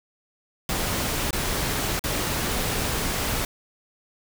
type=noise with dropouts; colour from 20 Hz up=pink; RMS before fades=-26 dBFS; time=0.69-3.45 s; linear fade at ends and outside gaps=2 ms; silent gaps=1.308-1.329 / 1.994-2.039 s; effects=none